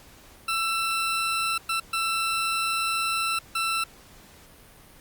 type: tone bursts at uneven times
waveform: 20% pulse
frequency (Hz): 1336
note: E6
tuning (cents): +23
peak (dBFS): -19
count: 4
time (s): 0.48-1.58 / 1.69-1.8 / 1.93-3.39 / 3.55-3.84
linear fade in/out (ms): 5
effects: pink hiss -51 dBFS RMS until 5 s + Opus 48 kbps